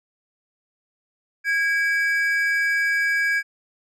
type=tone pair together; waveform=triangle; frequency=1640.3 / 2299 Hz; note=G#6 / D7; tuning=-22 / -37 cents; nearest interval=tritone; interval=585 cents; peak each=-18 / -23 dBFS; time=1.44-3.43 s; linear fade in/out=50 ms; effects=none